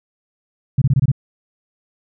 sine tone bursts, 133.2 Hz, C3, 31 cents sharp, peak -10 dBFS, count 6, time 0.78-1.117 s, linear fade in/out 5 ms, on 37 ms, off 23 ms, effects none

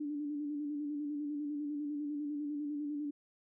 sine tone with vibrato, 293.7 Hz, D4, in tune, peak -35 dBFS, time 0-3.11 s, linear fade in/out 10 ms, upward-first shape square, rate 10 Hz, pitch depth 34 cents each way, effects none

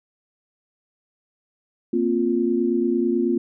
sine chord, Bb suspended second, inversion none, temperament just, 233.1 / 262.2 / 349.6 Hz, Bb3 / C4 / F4, 0 / +4 / +2 cents, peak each -23 / -24 / -21 dBFS, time 1.93-3.38 s, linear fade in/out 5 ms, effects none

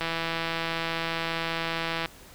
click train, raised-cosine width 0.3 ms, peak -13 dBFS, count 339, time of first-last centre 0.01-2.058 s, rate 165 Hz, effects pink hiss -50 dBFS RMS until 2.34 s

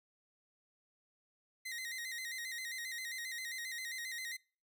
sawtooth tone with vibrato, 1963 Hz, B6, 11 cents flat, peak -37 dBFS, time 1.65-4.37 s, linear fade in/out 10 ms, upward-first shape square, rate 7.5 Hz, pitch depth 77 cents each way, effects noise-tail reverb RT60 0.4 s tail -25 dB re dry

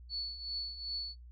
sine tone with tremolo, 4435 Hz, C#8, in tune, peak -33 dBFS, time 0.09-1.16 s, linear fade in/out 50 ms, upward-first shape triangle, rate 2.6 Hz, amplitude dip 75%, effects noise-tail reverb RT60 0.1 s tail -19 dB re dry + added 60 Hz sine -49 dBFS peak until 1.31 s

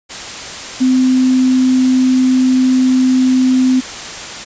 sine tone in noise, 257.1 Hz, C4, 30 cents flat, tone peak -8 dBFS, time 0.8-3.81 s, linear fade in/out 20 ms, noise white, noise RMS -26 dBFS, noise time 0.09-4.45 s, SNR +15 dB, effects resampled to 16000 Hz

